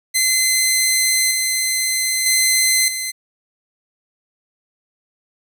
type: tone with level steps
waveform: 10% pulse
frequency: 2056 Hz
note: C7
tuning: 31 cents flat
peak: -5 / -8 / -4 / -13 dBFS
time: 0.14-3.12 s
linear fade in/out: 20 ms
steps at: 1.31 / 2.26 / 2.88 s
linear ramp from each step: 2 ms
effects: none